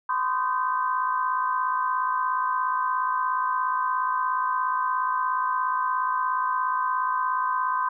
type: tone cluster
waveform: sine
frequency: 1015 / 1072 / 1227 / 1548 Hz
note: B5 / C6 / D#6 / G6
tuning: +47 / +42 / -25 / -22 cents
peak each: -24 / -31 / -31 / -32 dBFS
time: 0.09-7.89 s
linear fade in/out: 5 ms
effects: none